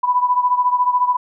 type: beating tone pair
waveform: sine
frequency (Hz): 987.8 / 1001.8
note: B5 / B5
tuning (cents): 0 / +24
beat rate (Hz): 14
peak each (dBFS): -15 / -19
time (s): 0.03-1.17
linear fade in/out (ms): 10
effects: none